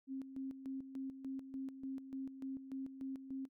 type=tone with tremolo; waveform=sine; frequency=267.2 Hz; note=C4; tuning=36 cents sharp; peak=-40 dBFS; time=0.07-3.49 s; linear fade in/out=50 ms; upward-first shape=square; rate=3.4 Hz; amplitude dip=65%; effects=none